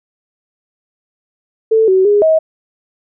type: tone with pitch steps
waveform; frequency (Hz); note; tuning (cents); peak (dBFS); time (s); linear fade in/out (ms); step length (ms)
sine; 443.4 / 377.3 / 411.8 / 636; A4 / F#4 / G#4 / D#5; +13 / +34 / -15 / +38; -7; 1.71-2.39; 10; 170
effects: none